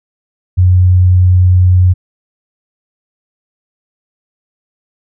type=tone; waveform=sine; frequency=91 Hz; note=F#2; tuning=28 cents flat; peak=-4 dBFS; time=0.57-1.94 s; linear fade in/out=20 ms; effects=none

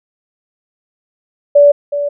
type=tone with echo; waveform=sine; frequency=577 Hz; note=D5; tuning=31 cents flat; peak=-3 dBFS; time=1.55-1.72 s; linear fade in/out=10 ms; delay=370 ms; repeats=1; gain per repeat=-11 dB; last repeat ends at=2.09 s; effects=none

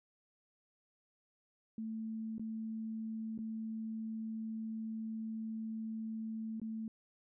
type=tone with dropouts; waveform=sine; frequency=221.5 Hz; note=A3; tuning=12 cents sharp; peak=-38 dBFS; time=1.78-6.88 s; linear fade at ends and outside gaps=2 ms; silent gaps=2.382-2.395 / 3.378-3.388 / 6.599-6.616 s; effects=none

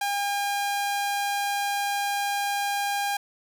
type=tone; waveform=sawtooth; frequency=807 Hz; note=G#5; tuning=50 cents flat; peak=-21 dBFS; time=0.01-3.17 s; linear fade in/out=5 ms; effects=9-bit

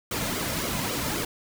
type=noise with flanger; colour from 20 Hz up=pink; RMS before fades=-29 dBFS; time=0.11-1.25 s; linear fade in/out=5 ms; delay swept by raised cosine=1.1 to 2.7 ms; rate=3.7 Hz; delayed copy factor=-0.7; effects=none

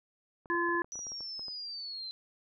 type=clicks; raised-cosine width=1 ms; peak=-37 dBFS; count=12; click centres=0.458 / 0.55 / 0.691 / 0.751 / 0.845 / 0.956 / 0.991 / 1.068 / 1.119 / 1.207 / 1.394 / 1.483 s
type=harmonic tone; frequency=343.3 Hz; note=F4; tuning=30 cents flat; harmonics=1 / 3 / 5; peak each=-32 / -32 / -32 dBFS; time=0.5-0.82 s; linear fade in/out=0 ms
type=linear sweep; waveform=sine; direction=down; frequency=5920 to 4048 Hz; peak=-38 dBFS; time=0.92-2.11 s; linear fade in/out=0 ms
effects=none

